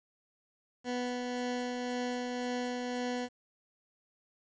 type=tone with tremolo; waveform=20% pulse; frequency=246.9 Hz; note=B3; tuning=in tune; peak=-27 dBFS; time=0.84-3.29 s; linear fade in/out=50 ms; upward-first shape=triangle; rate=1.9 Hz; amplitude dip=30%; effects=resampled to 16000 Hz + 10-bit